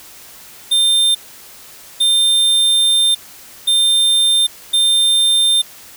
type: tone bursts at uneven times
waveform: square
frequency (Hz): 3600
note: A7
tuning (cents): +39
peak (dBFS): -11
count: 4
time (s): 0.71-1.15 / 2-3.15 / 3.67-4.47 / 4.73-5.62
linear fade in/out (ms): 10
effects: white hiss -39 dBFS RMS until 5.96 s